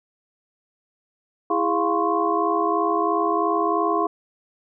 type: tone cluster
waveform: sine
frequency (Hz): 330.3 / 410.5 / 699 / 1035 / 1098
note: E4 / G#4 / F5 / C6 / C#6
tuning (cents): +4 / -20 / +1 / -19 / -17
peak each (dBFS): -25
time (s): 1.5-4.07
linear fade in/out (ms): 5
effects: none